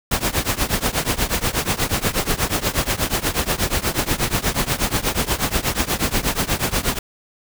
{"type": "noise with tremolo", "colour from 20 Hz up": "pink", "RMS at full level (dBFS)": -17, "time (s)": [0.11, 6.99], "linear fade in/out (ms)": 5, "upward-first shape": "triangle", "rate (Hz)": 8.3, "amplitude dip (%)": 95, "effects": []}